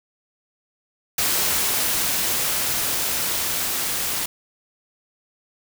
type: noise with level ramp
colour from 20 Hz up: white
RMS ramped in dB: -21 to -25 dBFS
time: 1.18-4.26 s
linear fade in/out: 5 ms
effects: none